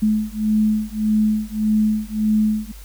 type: beating tone pair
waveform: sine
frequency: 213.9 / 215.6 Hz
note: A3 / A3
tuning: -49 / -35 cents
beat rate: 1.7 Hz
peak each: -19 dBFS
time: 0.02-2.72 s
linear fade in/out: 10 ms
effects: added 50 Hz sine -36 dBFS peak until 2.84 s + white hiss -46 dBFS RMS until 2.84 s